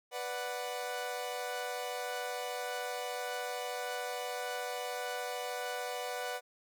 sawtooth chord, B minor, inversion none, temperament equal, 493.9 / 587.3 / 740 Hz, B4 / D5 / F#5, 0 / 0 / 0 cents, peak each -36 / -39 / -36 dBFS, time 0.11-6.41 s, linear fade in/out 50 ms, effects none

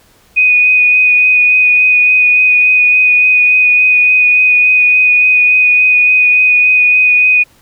sine tone with vibrato, 2486 Hz, D#7, 2 cents flat, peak -5 dBFS, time 0.36-7.44 s, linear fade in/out 20 ms, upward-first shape sine, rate 3.5 Hz, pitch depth 14 cents each way, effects pink hiss -48 dBFS RMS until 7.61 s

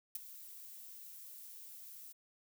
violet noise with ADSR envelope, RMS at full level -37 dBFS, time 0.15-2.13 s, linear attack 4 ms, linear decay 18 ms, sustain -15 dB, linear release 15 ms, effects none

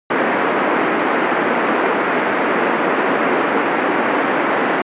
pink band-pass noise, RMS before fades -17 dBFS, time 0.1-4.82 s, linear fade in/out 5 ms, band 250 to 2100 Hz, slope 24 dB/octave, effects resampled to 8000 Hz

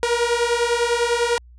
sawtooth beating tone pair, 470 / 480 Hz, A#4 / B4, +14 / -49 cents, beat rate 10 Hz, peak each -17 / -17 dBFS, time 0.03-1.38 s, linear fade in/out 0 ms, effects added 60 Hz sine -43 dBFS peak until 1.58 s + resampled to 22050 Hz

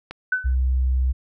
click, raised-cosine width 0.3 ms, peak -17 dBFS, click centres 0.11 s
sine tone with exponential decay, 1507 Hz, F#6, 31 cents sharp, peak -15 dBFS, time 0.32-0.55 s, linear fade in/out 5 ms, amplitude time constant 49 ms
sine tone, 64.3 Hz, C2, 30 cents flat, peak -17 dBFS, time 0.44-1.13 s, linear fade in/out 20 ms
effects none

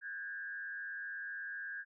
sine tone with frequency modulation, 1616 Hz, G#6, 48 cents flat, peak -40 dBFS, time 0.01-1.85 s, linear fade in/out 50 ms, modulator 104 Hz, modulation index 0.8, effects none

